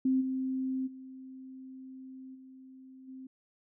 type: tone with level steps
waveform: sine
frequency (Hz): 261.6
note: C4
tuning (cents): 0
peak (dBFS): -24 / -30 / -44 / -49 / -43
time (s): 0.05-3.27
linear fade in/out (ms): 5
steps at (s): 0.2 / 0.86 / 2.34 / 3.07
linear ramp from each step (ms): 20
effects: none